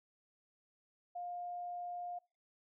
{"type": "tone", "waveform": "sine", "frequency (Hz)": 707, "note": "F5", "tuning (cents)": 21, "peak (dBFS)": -40, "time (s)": [1.15, 2.19], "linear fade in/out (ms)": 10, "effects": ["noise-tail reverb RT60 0.3 s tail -24 dB re dry"]}